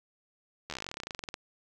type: slowing click train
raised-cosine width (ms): 0.2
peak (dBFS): -20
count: 24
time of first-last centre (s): 0.7-1.341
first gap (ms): 12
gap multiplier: 1.07
effects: none